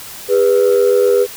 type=tone pair together; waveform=sine; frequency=404.8 / 492.4 Hz; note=G#4 / B4; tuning=-44 / -5 cents; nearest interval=minor third; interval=339 cents; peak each=-10 dBFS; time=0.28-1.27 s; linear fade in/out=50 ms; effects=tanh soft clip ceiling -5 dBFS + white hiss -32 dBFS RMS until 1.36 s